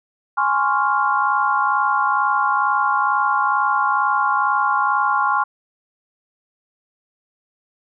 sine chord, Db major seventh, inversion second, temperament equal, 830.6 / 1046.5 / 1108.7 / 1396.9 Hz, Ab5 / C6 / Db6 / F6, 0 / 0 / 0 / 0 cents, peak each -21 dBFS, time 0.37-5.44 s, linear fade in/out 10 ms, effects none

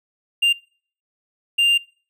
triangle tone bursts at uneven times, 2794 Hz, F7, in tune, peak -12 dBFS, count 2, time 0.42-0.53 / 1.58-1.78 s, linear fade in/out 10 ms, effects noise-tail reverb RT60 0.5 s tail -25 dB re dry

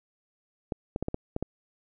clicks, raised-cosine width 2 ms, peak -16 dBFS, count 7, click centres 0.722 / 0.961 / 1.026 / 1.084 / 1.144 / 1.364 / 1.426 s, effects none

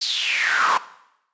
brown noise with high-pass filter sweep, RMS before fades -21 dBFS, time 0.01-0.78 s, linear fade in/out 10 ms, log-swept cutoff 4600 to 970 Hz, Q 6.9, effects noise-tail reverb RT60 0.8 s tail -17 dB re dry + resampled to 16000 Hz

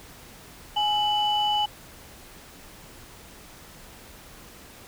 sine tone pair together, 836.8 / 2982 Hz, G#5 / F#7, +13 / +13 cents, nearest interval octave + minor seventh, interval 2200 cents, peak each -22 / -24 dBFS, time 0.76-1.66 s, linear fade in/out 10 ms, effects tanh soft clip ceiling -15 dBFS + pink hiss -47 dBFS RMS until 4.87 s

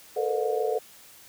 sine tone cluster, 438.9 / 465.4 / 506 / 605 / 722 Hz, A4 / A#4 / B4 / D#5 / F#5, -4 / -3 / +42 / -49 / -43 cents, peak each -27 / -31 / -31 / -34 / -32 dBFS, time 0.16-0.79 s, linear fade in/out 10 ms, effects white hiss -51 dBFS RMS until 1.28 s

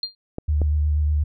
sine tone with exponential decay, 4200 Hz, C8, 6 cents sharp, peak -20 dBFS, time 0.03-0.15 s, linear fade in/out 2 ms, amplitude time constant 25 ms
clicks, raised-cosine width 2 ms, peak -15 dBFS, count 2, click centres 0.384 / 0.617 s
sine tone with vibrato, 75 Hz, D2, 37 cents sharp, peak -17 dBFS, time 0.48-1.24 s, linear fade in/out 10 ms, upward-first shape square, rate 8.3 Hz, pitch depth 17 cents each way
effects none

